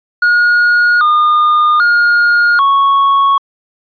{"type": "tone with pitch steps", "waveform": "triangle", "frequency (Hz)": [1440, 1216, 1424, 1107], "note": ["F#6", "D#6", "F6", "C#6"], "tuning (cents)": [-47, -40, 33, -3], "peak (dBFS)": -5, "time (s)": [0.22, 3.38], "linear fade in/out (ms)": 5, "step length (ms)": 790, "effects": ["resampled to 11025 Hz"]}